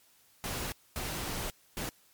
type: noise bursts at uneven times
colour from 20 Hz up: pink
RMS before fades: -36 dBFS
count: 3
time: 0.44-0.72 / 0.96-1.5 / 1.77-1.89 s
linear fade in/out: 0 ms
effects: white hiss -64 dBFS RMS until 2.13 s + MP3 96 kbps